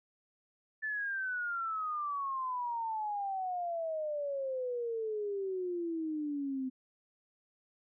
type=exponential sweep; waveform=sine; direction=down; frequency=1760 to 256.5 Hz; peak=-33 dBFS; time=0.82-6.7 s; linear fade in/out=20 ms; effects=none